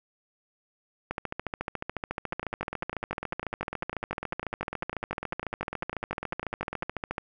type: two click trains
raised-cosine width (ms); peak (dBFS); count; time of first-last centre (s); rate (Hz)
0.5; -18 / -16; 46 / 86; 2.33-6.83 / 1.11-7.181; 10 / 14
effects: none